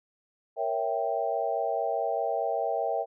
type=chord; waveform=sine; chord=A# diminished seventh; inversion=none; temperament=equal; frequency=466.2 / 554.4 / 659.3 / 784 Hz; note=A#4 / C#5 / E5 / G5; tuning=0 / 0 / 0 / 0 cents; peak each=-33 / -33 / -30 / -31 dBFS; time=0.56-3.06 s; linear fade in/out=50 ms; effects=none